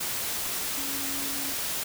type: tone in noise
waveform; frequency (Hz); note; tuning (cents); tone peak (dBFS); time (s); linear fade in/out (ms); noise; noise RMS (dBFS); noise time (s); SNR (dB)
sine; 276.6; C#4; -4; -39; 0.77-1.53; 10; white; -31; 0-1.84; -11
effects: none